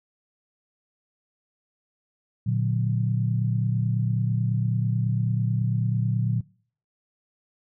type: chord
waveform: sine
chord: Bb augmented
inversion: none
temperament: just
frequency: 116.54 / 145.68 / 182.1 Hz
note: Bb2 / D3 / F#3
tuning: 0 / -14 / -27 cents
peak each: -23 / -28 / -28 dBFS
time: 2.46-6.41 s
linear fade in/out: 10 ms
effects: noise-tail reverb RT60 0.5 s tail -23 dB re dry